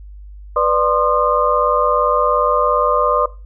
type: tone cluster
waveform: sine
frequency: 493.7 / 591 / 1051 / 1219 Hz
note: B4 / D5 / C6 / D#6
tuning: -1 / +11 / +7 / -36 cents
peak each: -18 dBFS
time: 0.56-3.26 s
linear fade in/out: 5 ms
effects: noise-tail reverb RT60 0.3 s tail -18 dB re dry + added 50 Hz sine -33 dBFS peak until 3.45 s